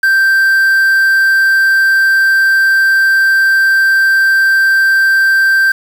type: tone with quantisation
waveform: triangle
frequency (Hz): 1568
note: G6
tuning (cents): 0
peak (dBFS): -5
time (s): 0.03-5.72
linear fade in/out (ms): 5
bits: 5
effects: none